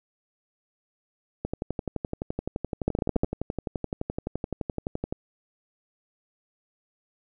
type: two click trains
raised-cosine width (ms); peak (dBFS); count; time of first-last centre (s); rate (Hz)
2; -15 / -9; 44 / 6; 1.45-5.125 / 2.88-3.235; 11.7 / 14.1
effects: none